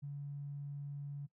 triangle tone with tanh clipping, 142.7 Hz, D3, 49 cents flat, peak -40 dBFS, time 0.02-1.27 s, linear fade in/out 20 ms, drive 3 dB, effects noise-tail reverb RT60 0.1 s tail -19 dB re dry

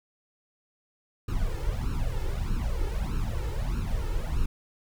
brown noise with flanger, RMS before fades -28 dBFS, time 1.28-4.46 s, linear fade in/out 5 ms, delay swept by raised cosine 0.72 to 2.32 ms, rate 1.6 Hz, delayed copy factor +0.95, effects none

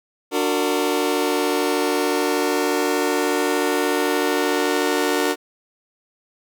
sawtooth chord, D augmented, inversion none, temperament just, 293.7 / 367.1 / 458.9 Hz, D4 / F#4 / A#4, 0 / -14 / -27 cents, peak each -19 dBFS, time 0.31-5.36 s, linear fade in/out 50 ms, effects none

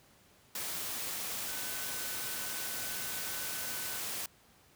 sine tone in noise, 1506 Hz, F#6, 30 cents sharp, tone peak -48 dBFS, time 1.48-3.99 s, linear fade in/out 2 ms, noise white, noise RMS -38 dBFS, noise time 0.55-4.26 s, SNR -13 dB, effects pink hiss -63 dBFS RMS until 4.75 s + high-pass 60 Hz 12 dB/octave

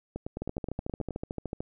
two click trains, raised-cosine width 2 ms, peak -20 / -21 dBFS, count 17 / 10, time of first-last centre 0.42-1.605 / 0.16-1.107 s, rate 13.5 / 9.5 Hz, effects none

